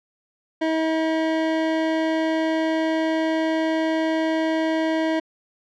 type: tone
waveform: 25% pulse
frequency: 320 Hz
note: D#4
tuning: 49 cents sharp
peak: -16 dBFS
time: 0.61-5.2 s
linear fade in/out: 10 ms
effects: low-pass 3000 Hz 12 dB/octave